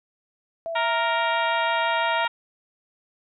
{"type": "tone with vibrato", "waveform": "sine", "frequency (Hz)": 659.3, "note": "E5", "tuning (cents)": 0, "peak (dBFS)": -27, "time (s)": [0.66, 2.25], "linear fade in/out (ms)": 0, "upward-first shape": "sine", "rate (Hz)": 5.9, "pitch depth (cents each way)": 17}
{"type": "harmonic tone", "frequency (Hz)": 466.6, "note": "A#4", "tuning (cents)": 2, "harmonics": [2, 3, 4, 5, 6, 7, 8], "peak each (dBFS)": [-24, -28, -30, -32, -34, -35, -36], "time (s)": [0.75, 2.28], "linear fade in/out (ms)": 10}
{"effects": []}